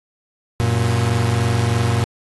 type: tone pair together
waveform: 40% pulse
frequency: 94.56 / 117.7 Hz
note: F#2 / A#2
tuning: +38 / +17 cents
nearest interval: major third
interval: 379 cents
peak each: -20 / -16 dBFS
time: 0.6-2.04 s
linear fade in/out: 0 ms
effects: AAC 32 kbps